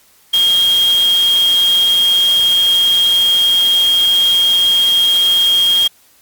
sine tone in noise, 3241 Hz, G#7, 43 cents flat, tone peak -9 dBFS, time 0.33-5.88 s, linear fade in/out 10 ms, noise white, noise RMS -25 dBFS, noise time 0.33-5.88 s, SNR +13 dB, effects white hiss -50 dBFS RMS until 6.21 s + Opus 48 kbps

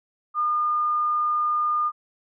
sine tone, 1214 Hz, D#6, 43 cents flat, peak -20 dBFS, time 0.34-1.92 s, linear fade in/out 50 ms, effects none

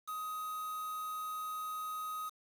triangle tone with quantisation, 1255 Hz, D#6, 15 cents sharp, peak -36 dBFS, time 0.07-2.3 s, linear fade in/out 20 ms, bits 8, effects none

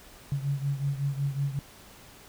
sine beating tone pair, 138.59 / 143.99 Hz, C#3 / D3, 0 / -34 cents, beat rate 5.4 Hz, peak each -28 / -32 dBFS, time 0.32-1.59 s, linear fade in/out 0 ms, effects pink hiss -51 dBFS RMS until 2.28 s

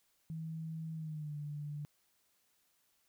sine tone with pitch glide, 160.8 to 147.45 Hz, E3 to D3, -43 to +7 cents, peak -39 dBFS, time 0.3-1.85 s, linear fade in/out 0 ms, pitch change -150 cents, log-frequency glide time 0.94-1.35 s, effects white hiss -75 dBFS RMS until 3.08 s

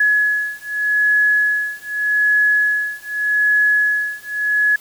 sine beating tone pair, 1692 / 1692.83 Hz, G#6 / G#6, +32 / +33 cents, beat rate 0.83 Hz, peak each -17 dBFS, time 0-4.76 s, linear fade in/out 5 ms, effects white hiss -44 dBFS RMS until 4.8 s

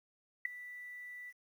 sine tone with ADSR envelope, 1972 Hz, B6, 3 cents flat, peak -26 dBFS, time 0.45-1.33 s, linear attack 5 ms, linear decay 5 ms, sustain -19 dB, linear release 41 ms, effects 11-bit

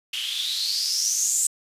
blue noise with band-pass filter sweep, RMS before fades -25 dBFS, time 0.13-1.47 s, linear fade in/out 5 ms, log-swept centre 2900 to 7800 Hz, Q 7.9, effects resampled to 32000 Hz

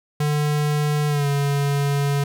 square tone with pitch glide, 148.7 to 141.74 Hz, D3 to C#3, +22 to +39 cents, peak -19 dBFS, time 0.2-2.24 s, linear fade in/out 5 ms, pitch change -83 cents, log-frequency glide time 1.08-1.27 s, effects none

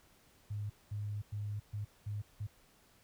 sine tone bursts at uneven times, 103.83 Hz, G#2, in tune, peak -36 dBFS, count 6, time 0.5-0.7 / 0.91-1.22 / 1.32-1.6 / 1.73-1.85 / 2.06-2.22 / 2.4-2.47 s, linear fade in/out 10 ms, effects pink hiss -66 dBFS RMS until 3.03 s

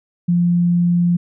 sine tone, 174.1 Hz, F3, 5 cents flat, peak -12 dBFS, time 0.28-1.17 s, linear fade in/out 10 ms, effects none

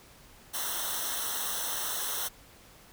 white noise with comb filter, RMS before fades -33 dBFS, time 0.53-2.29 s, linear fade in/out 20 ms, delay 0.42 ms, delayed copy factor -0.95, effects pink hiss -55 dBFS RMS until 2.92 s

